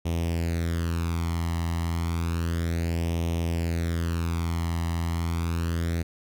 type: tone with flanger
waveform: sawtooth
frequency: 83.9 Hz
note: E2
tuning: 31 cents sharp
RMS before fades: -27 dBFS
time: 0.05-6.03 s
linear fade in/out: 10 ms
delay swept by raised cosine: 0.33 to 1.01 ms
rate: 0.31 Hz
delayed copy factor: +0.7
effects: none